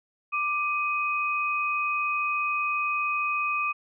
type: tone pair together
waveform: sine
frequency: 1182 / 2513 Hz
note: D6 / D#7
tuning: +11 / +17 cents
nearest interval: octave + minor second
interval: 1306 cents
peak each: -27 dBFS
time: 0.32-3.73 s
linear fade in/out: 20 ms
effects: none